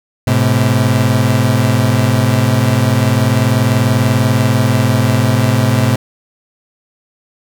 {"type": "tone pair together", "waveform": "30% pulse", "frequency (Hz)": [107.3, 127.6], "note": ["A2", "C3"], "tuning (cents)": [-43, -43], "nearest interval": "minor third", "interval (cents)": 300, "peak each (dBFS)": -10, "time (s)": [0.27, 5.96], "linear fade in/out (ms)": 5, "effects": []}